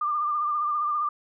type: tone with vibrato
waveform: sine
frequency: 1195 Hz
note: D6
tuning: 30 cents sharp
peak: -23 dBFS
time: 0.01-1.09 s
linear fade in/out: 5 ms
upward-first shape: triangle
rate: 15 Hz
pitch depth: 47 cents each way
effects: none